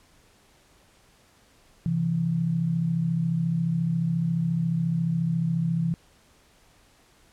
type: tone pair together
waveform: sine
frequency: 132.65 / 166.9 Hz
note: C3 / E3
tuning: +24 / +22 cents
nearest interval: major third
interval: 398 cents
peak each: -29 / -23 dBFS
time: 1.86-5.94 s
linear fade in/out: 0 ms
effects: pink hiss -59 dBFS RMS until 7.32 s + low-pass 11000 Hz 12 dB/octave